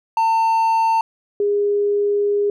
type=tone pair in turn; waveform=triangle / sine; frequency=900 / 408.9 Hz; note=A5 / G#4; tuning=+39 / -27 cents; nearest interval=octave + major second; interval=1366 cents; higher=first; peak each=-12 / -15 dBFS; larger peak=first; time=0.17-1.01 / 1.4-2.5 s; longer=second; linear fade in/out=2 ms; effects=none